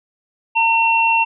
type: tone pair together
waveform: sine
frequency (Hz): 912 / 2720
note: A#5 / F7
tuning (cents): -38 / -46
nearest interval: octave + perfect fifth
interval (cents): 1892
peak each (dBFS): -15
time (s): 0.55-1.25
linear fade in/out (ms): 20
effects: none